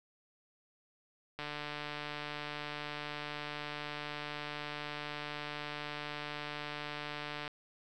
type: click train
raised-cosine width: 0.3 ms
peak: -24 dBFS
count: 902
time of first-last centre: 1.39-7.478 s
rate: 148 Hz
effects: none